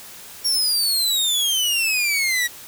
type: exponential sweep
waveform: sawtooth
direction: down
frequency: 5588 to 1901 Hz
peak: -15 dBFS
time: 0.44-2.48 s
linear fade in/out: 20 ms
effects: white hiss -40 dBFS RMS until 2.67 s